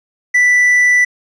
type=tone; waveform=triangle; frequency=1975.5 Hz; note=B6; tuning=in tune; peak=-6 dBFS; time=0.34-1.05 s; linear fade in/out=10 ms; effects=resampled to 22050 Hz + 8-bit